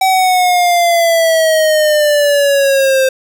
square exponential sweep, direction down, 765 to 523.3 Hz, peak -9 dBFS, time 0.01-3.09 s, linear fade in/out 5 ms, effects none

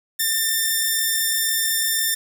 5% pulse tone, 1794 Hz, A6, 33 cents sharp, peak -8 dBFS, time 0.19-2.15 s, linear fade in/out 10 ms, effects none

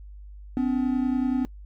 triangle tone pair together, 253.6 / 284.1 Hz, B3 / C#4, +46 / +43 cents, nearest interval major second, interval 197 cents, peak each -21 / -25 dBFS, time 0.57-1.45 s, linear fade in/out 0 ms, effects noise-tail reverb RT60 0.1 s tail -23 dB re dry + added 50 Hz sine -40 dBFS peak until 1.65 s

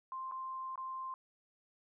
sine tone with dropouts, 1048 Hz, C6, 2 cents sharp, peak -39 dBFS, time 0.12-1.14 s, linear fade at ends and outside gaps 1 ms, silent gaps 0.313-0.32 / 0.757-0.777 s, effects none

